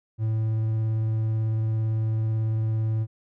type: tone with vibrato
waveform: triangle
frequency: 110.4 Hz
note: A2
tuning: 6 cents sharp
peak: -20 dBFS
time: 0.18-3.07 s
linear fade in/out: 50 ms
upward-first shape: sine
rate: 18 Hz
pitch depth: 10 cents each way
effects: none